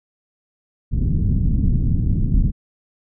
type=low-pass noise; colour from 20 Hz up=pink; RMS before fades=-17 dBFS; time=0.91-2.52 s; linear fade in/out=50 ms; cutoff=220 Hz; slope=24 dB/octave; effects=none